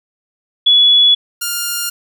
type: tone pair in turn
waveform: sine / 5% pulse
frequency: 3400 / 1406.6 Hz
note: G#7 / F6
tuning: +40 / +12 cents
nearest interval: octave + minor third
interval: 1528 cents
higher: first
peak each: -6 dBFS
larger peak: neither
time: 0.66-1.15 / 1.41-1.9 s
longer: neither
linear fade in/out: 10 ms
effects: none